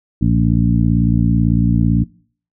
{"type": "harmonic tone with a mistuned harmonic", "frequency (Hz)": 58, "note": "A#1", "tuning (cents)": -8, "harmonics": [1, 2, 3, 4, 5], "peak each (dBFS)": [-19, -16, -16, -18, -21], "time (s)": [0.21, 2.04], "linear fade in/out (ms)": 10, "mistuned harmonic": 1, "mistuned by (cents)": 90, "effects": ["noise-tail reverb RT60 0.5 s tail -23 dB re dry"]}